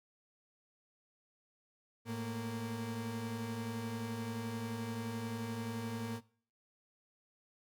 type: tone pair together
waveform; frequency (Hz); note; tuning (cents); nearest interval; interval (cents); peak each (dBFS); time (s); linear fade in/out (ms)
35% pulse; 110 / 231.5; A2 / A#3; 0 / -12; octave + minor second; 1288; -40 / -38; 2.05-6.21; 50
effects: noise-tail reverb RT60 0.5 s tail -21 dB re dry